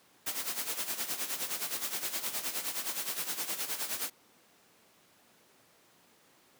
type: noise with tremolo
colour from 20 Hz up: white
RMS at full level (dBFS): -33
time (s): 0.26-4.1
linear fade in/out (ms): 10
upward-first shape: sine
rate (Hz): 9.6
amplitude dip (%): 70
effects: pink hiss -63 dBFS RMS until 6.59 s + high-pass 200 Hz 12 dB/octave